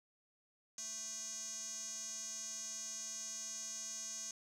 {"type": "tone with band-pass filter", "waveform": "square", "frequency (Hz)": 221.4, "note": "A3", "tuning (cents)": 11, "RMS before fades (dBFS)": -45, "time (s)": [0.78, 4.31], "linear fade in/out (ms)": 2, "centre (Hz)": 6400, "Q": 9.5, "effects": []}